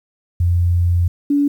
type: tone pair in turn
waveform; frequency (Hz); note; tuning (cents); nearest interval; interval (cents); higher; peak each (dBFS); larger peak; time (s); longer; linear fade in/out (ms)
sine; 87.31 / 286.3; F2 / D4; 0 / -44; octave + major sixth; 2056; second; -12; neither; 0.4-1.08 / 1.3-1.48; first; 5
effects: 8-bit